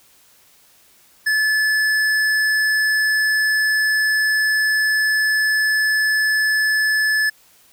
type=tone with tanh clipping; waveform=triangle; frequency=1730 Hz; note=A6; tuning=30 cents flat; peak=-17 dBFS; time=1.26-7.3 s; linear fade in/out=10 ms; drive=18 dB; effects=white hiss -53 dBFS RMS until 7.72 s